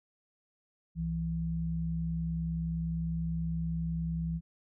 sine tone pair together, 65.4 / 164.81 Hz, C2 / E3, 0 / 0 cents, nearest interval octave + major third, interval 1600 cents, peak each -37 / -31 dBFS, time 0.95-4.41 s, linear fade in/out 50 ms, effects none

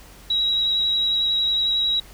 sine tone with vibrato, 3861 Hz, B7, 40 cents flat, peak -18 dBFS, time 0.3-2 s, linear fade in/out 5 ms, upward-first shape sine, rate 11 Hz, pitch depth 16 cents each way, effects added 47 Hz sine -46 dBFS peak until 2.13 s + pink hiss -47 dBFS RMS until 2.13 s

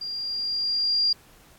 sine tone with level ramp, 4785 Hz, D8, 32 cents sharp, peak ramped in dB -30 to -18 dBFS, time 0.01-1.13 s, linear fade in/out 5 ms, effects pink hiss -55 dBFS RMS until 1.58 s + AAC 64 kbps

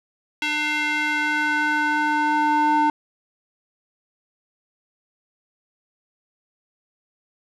square tone with band-pass filter sweep, 300.5 Hz, D4, 40 cents sharp, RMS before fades -21 dBFS, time 0.42-2.9 s, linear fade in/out 2 ms, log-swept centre 2600 to 850 Hz, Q 2.2, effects none

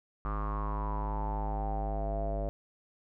square tone with low-pass filter sweep, 51.91 Hz, G#1, in tune, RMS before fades -33 dBFS, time 0.25-2.49 s, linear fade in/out 0 ms, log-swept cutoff 1200 to 620 Hz, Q 8.9, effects none

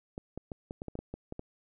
clicks, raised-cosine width 2 ms, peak -25 dBFS, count 11, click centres 0.179 / 0.376 / 0.518 / 0.709 / 0.819 / 0.883 / 0.954 / 0.99 / 1.14 / 1.324 / 1.394 s, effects none

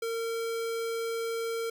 square tone, 457.7 Hz, A#4, 32 cents flat, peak -31 dBFS, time 0.02-1.7 s, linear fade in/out 5 ms, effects none

